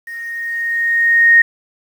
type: tone with level ramp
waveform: sine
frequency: 1858 Hz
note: A#6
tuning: 6 cents flat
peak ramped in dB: -26 to -4 dBFS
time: 0.07-1.42 s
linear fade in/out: 5 ms
effects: 7-bit